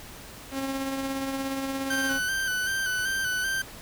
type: tone with tremolo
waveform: sawtooth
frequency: 270 Hz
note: C#4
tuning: 45 cents flat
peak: -23 dBFS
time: 0.51-2.2 s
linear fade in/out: 50 ms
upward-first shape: triangle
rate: 17 Hz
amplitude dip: 40%
type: tone with vibrato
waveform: 40% pulse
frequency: 1533 Hz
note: G6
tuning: 39 cents flat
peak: -25 dBFS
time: 1.9-3.62 s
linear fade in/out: 5 ms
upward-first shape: square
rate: 2.6 Hz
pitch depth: 38 cents each way
effects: pink hiss -44 dBFS RMS until 3.81 s